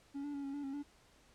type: tone with pitch steps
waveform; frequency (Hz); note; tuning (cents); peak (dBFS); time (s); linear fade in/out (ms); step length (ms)
triangle; 279.9 / 290 / 281.2 / 275.7 / 287.7 / 272.3 / 288.3; C#4 / D4 / C#4 / C#4 / D4 / C#4 / D4; +17 / -22 / +25 / -9 / -36 / -31 / -32; -37; 0.14-0.833; 20; 99
effects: pink hiss -66 dBFS RMS until 1.34 s + low-pass 9000 Hz 12 dB/octave